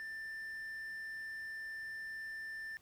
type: tone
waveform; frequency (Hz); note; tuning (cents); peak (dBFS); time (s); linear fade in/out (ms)
triangle; 1779; A6; +19; -40; 0-2.77; 0
effects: pink hiss -68 dBFS RMS until 2.81 s